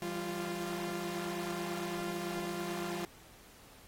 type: tone cluster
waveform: sawtooth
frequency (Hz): 169.6 / 198.5 / 348.3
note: E3 / G3 / F4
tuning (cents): +50 / +22 / -5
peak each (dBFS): -39 / -38 / -34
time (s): 0.02-3.05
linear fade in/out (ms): 0
effects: pink hiss -58 dBFS RMS until 3.87 s + AAC 48 kbps